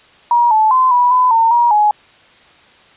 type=tone with pitch steps; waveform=sine; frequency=953 / 869 / 1028 / 978 / 1005 / 908 / 952 / 840 Hz; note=A#5 / A5 / C6 / B5 / B5 / A#5 / A#5 / G#5; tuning=+38 / -22 / -31 / -17 / +30 / -46 / +36 / +19 cents; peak=-8 dBFS; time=0.31-1.91 s; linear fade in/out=2 ms; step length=200 ms; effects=white hiss -46 dBFS RMS until 2.96 s + resampled to 8000 Hz